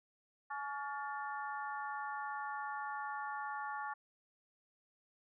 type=harmonic tone with a mistuned harmonic; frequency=282.6 Hz; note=C#4; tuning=34 cents sharp; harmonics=3 / 4 / 5 / 6; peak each=-42 / -44 / -46 / -48 dBFS; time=0.5-3.94 s; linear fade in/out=10 ms; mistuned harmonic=6; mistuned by=+74 cents; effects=none